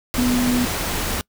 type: tone in noise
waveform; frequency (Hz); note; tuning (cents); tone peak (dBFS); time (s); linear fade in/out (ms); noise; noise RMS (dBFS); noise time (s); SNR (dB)
sine; 246.9; B3; 0; -17; 0.18-0.65; 0; pink; -24; 0.14-1.21; +4
effects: noise-tail reverb RT60 0.1 s tail -25 dB re dry

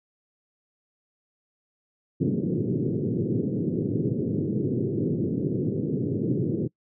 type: band-pass noise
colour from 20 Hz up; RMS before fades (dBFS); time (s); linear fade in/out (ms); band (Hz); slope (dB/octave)
pink; -26; 2.2-6.68; 20; 110 to 440; 48
effects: noise-tail reverb RT60 0.1 s tail -24 dB re dry

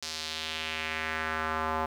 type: tone with band-pass filter sweep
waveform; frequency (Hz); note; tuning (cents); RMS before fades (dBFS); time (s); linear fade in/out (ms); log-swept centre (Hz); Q
square; 79.2; D#2; +31; -33; 0.02-1.86; 5; 5200 to 940; 2
effects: 9-bit

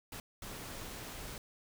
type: noise bursts at uneven times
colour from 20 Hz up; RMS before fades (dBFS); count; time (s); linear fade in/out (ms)
pink; -45; 2; 0.12-0.2 / 0.42-1.38; 2
effects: none

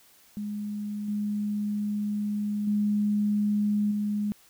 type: tone with level steps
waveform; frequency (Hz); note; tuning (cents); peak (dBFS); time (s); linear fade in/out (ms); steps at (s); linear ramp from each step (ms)
sine; 207.7; G#3; 0; -30 / -26 / -22 / -25; 0.37-4.32; 0; 1.08 / 2.67 / 3.91; 5
effects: white hiss -58 dBFS RMS until 4.49 s

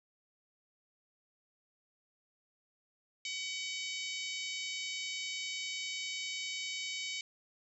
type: harmonic tone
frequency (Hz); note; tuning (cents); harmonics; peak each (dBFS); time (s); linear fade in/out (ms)
755; F#5; +35; 3 / 4 / 5 / 6 / 7 / 8 / 9 / 10; -41 / -43 / -45 / -47 / -48 / -49 / -50 / -51; 3.25-7.21; 2
effects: none

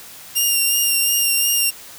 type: tone with vibrato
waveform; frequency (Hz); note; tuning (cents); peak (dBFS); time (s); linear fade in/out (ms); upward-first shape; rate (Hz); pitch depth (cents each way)
5% pulse; 2794; F7; 0; -7; 0.35-1.71; 20; sine; 2.8; 21
effects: white hiss -39 dBFS RMS until 1.98 s

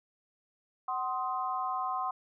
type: chord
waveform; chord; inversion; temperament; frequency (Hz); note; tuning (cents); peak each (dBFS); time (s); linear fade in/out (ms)
sine; C diminished; second; just; 753.5 / 1046.5 / 1255.8; Gb5 / C6 / Eb6; +31 / 0 / +16; -35 / -33 / -37; 0.88-2.11; 5
effects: none

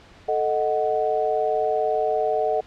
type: chord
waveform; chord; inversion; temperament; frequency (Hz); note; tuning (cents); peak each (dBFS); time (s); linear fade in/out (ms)
sine; D# diminished; second; equal; 440 / 622.3 / 740; A4 / D#5 / F#5; 0 / 0 / 0; -24; 0.28-2.61; 10
effects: pink hiss -49 dBFS RMS until 2.66 s + low-pass 4000 Hz 12 dB/octave

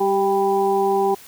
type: harmonic tone with a mistuned harmonic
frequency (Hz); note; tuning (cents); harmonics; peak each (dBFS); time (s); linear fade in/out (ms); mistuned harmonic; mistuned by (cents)
197.7; G3; +15; 1 / 2 / 4 / 5; -29 / -18 / -20 / -27; 0-1.15; 10; 2; -21
effects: white hiss -44 dBFS RMS until 1.27 s

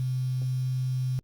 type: tone with quantisation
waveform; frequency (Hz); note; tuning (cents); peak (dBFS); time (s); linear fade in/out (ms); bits
sine; 128.5; C3; -31; -25; 0-1.19; 0; 8
effects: Opus 32 kbps

